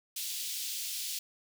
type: high-pass noise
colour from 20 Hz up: pink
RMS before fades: -37 dBFS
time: 0.16-1.19 s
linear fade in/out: 5 ms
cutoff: 3200 Hz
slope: 24 dB/octave
effects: none